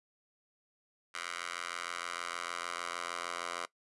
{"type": "tone with high-pass filter sweep", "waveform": "10% pulse", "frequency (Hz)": 86.5, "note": "F2", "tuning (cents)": -16, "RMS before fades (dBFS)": -40, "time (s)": [1.14, 3.66], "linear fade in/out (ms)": 10, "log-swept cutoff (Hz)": [1500, 930], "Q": 1.5, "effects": ["noise-tail reverb RT60 0.1 s tail -19 dB re dry", "resampled to 24000 Hz"]}